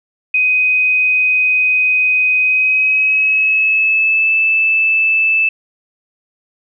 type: tone with pitch glide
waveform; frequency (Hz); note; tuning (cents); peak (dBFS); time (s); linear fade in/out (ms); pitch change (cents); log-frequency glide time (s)
sine; 2507 to 2630; D#7 to E7; +12 to -5; -10; 0.34-5.49; 5; +83; 2.38-4.32
effects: none